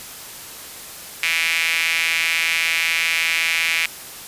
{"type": "tone with high-pass filter", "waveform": "sawtooth", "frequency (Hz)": 165.1, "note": "E3", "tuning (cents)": 3, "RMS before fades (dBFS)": -20, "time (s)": [1.23, 3.86], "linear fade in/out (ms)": 0, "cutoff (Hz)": 2300, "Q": 4.6, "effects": ["white hiss -36 dBFS RMS until 4.27 s", "resampled to 32000 Hz"]}